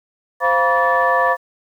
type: tone cluster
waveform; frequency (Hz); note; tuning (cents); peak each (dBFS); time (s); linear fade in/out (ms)
sine; 522 / 696 / 969 / 1145 / 1752; C5 / F5 / B5 / D6 / A6; -4 / -6 / -33 / -44 / -8; -19; 0.4-1.37; 50
effects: tanh soft clip ceiling -3 dBFS + 8-bit